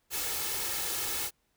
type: noise with comb filter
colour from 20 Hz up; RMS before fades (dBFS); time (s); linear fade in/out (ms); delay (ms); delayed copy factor
white; -33; 0.1-1.31; 50; 2.3; +0.6
effects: pink hiss -74 dBFS RMS until 1.56 s